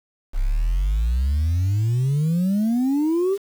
sine exponential sweep, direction up, 30.89 to 406.9 Hz, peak -15 dBFS, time 0.33-3.38 s, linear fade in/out 50 ms, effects tanh soft clip ceiling -16 dBFS + 7-bit

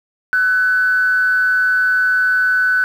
sine tone with frequency modulation, 1500 Hz, F#6, 23 cents sharp, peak -11 dBFS, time 0.33-2.84 s, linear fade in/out 0 ms, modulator 173 Hz, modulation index 0.3, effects tanh soft clip ceiling -7 dBFS + 7-bit

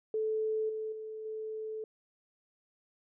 sine tone with level steps, 436.2 Hz, A4, 15 cents flat, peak -29 / -34 / -39 / -36 dBFS, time 0.14-1.84 s, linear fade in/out 2 ms, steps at 0.69 / 0.92 / 1.25 s, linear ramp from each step 5 ms, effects none

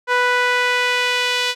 sawtooth tone with band-pass filter sweep, 493.9 Hz, B4, in tune, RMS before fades -18 dBFS, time 0.07-1.55 s, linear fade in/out 50 ms, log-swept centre 1400 to 3400 Hz, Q 1.4, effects none

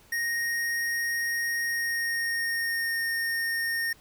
square tone with pitch glide, 1864.7 to 1839 Hz, A#6 to A#6, 0 to -24 cents, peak -27 dBFS, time 0.12-3.93 s, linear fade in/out 5 ms, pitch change -24 cents, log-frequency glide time 1.61-3.03 s, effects pink hiss -57 dBFS RMS until 4 s

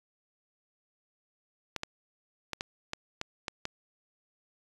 clicks, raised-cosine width 0.2 ms, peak -16 dBFS, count 8, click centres 1.763 / 1.834 / 2.533 / 2.609 / 2.934 / 3.214 / 3.482 / 3.654 s, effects resampled to 24000 Hz

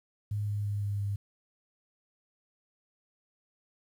sine tone with pitch steps, 103.83 / 103.05 / 102.28 / 101.52 / 100.76 Hz, G#2 / G#2 / G#2 / G#2 / G2, 0 / -13 / -26 / -39 / +48 cents, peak -29 dBFS, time 0.31-1.16 s, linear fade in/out 5 ms, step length 170 ms, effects 10-bit

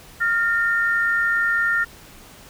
sine tone pair together, 1405 / 1822 Hz, F6 / A#6, +10 / -40 cents, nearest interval major third, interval 450 cents, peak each -20 dBFS, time 0.2-1.85 s, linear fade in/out 20 ms, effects pink hiss -45 dBFS RMS until 2.49 s

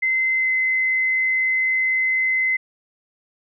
sine tone with pitch glide, 2063 to 2051 Hz, C7 to C7, -25 to -35 cents, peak -17 dBFS, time 0.02-2.57 s, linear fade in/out 10 ms, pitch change -10 cents, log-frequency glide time 0.37-0.49 s, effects none

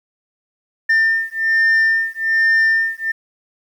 sine beating tone pair, 1800 / 1801.2 Hz, A6 / A6, +39 / +40 cents, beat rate 1.2 Hz, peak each -14 dBFS, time 0.89-3.12 s, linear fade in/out 10 ms, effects tanh soft clip ceiling -10 dBFS + 8-bit

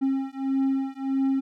triangle beating tone pair, 268.4 / 270 Hz, C4 / C#4, +44 / -45 cents, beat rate 1.6 Hz, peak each -24 dBFS, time 0.01-1.41 s, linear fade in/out 20 ms, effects none

